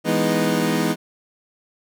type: chord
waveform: 25% pulse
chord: E major seventh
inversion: none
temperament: equal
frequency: 164.81 / 207.7 / 246.9 / 311.1 Hz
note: E3 / G#3 / B3 / D#4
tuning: 0 / 0 / 0 / 0 cents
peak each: -20 dBFS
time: 0.04-0.96 s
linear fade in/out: 50 ms
effects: none